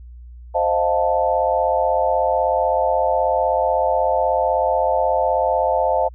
sine chord, F dominant seventh, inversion second, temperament equal, 523.3 / 622.3 / 698.5 / 880 Hz, C5 / Eb5 / F5 / A5, 0 / 0 / 0 / 0 cents, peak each -21 dBFS, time 0.54-6.09 s, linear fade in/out 20 ms, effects added 60 Hz sine -36 dBFS peak until 6.14 s

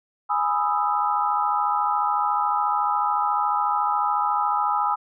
sine chord, E major seventh, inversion first, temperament equal, 830.6 / 987.8 / 1244.5 / 1318.5 Hz, G#5 / B5 / D#6 / E6, 0 / 0 / 0 / 0 cents, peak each -24 / -26 / -25 / -27 dBFS, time 0.29-4.96 s, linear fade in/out 20 ms, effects none

